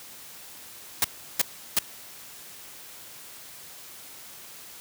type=noise bursts; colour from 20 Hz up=white; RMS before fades=-21 dBFS; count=3; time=1.02-1.789 s; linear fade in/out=2 ms; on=23 ms; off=350 ms; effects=white hiss -45 dBFS RMS until 4.8 s + high-pass 60 Hz 12 dB/octave